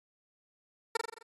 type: tone with echo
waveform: 15% pulse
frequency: 455.6 Hz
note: A#4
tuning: 40 cents flat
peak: -20 dBFS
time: 0.95-0.97 s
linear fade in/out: 5 ms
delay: 43 ms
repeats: 6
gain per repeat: -4 dB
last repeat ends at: 1.228 s
effects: AAC 32 kbps